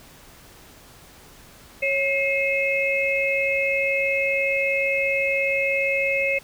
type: tone cluster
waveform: sine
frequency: 550 / 2141 / 2578 Hz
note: C#5 / C7 / E7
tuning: -14 / +39 / -39 cents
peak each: -24 dBFS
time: 1.82-6.39 s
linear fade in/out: 10 ms
effects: pink hiss -48 dBFS RMS until 6.43 s